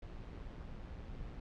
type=noise with amplitude modulation; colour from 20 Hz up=brown; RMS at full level=-45 dBFS; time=0.02-1.4 s; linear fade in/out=5 ms; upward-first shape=sine; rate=116 Hz; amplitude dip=40%; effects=low-pass 4000 Hz 12 dB/octave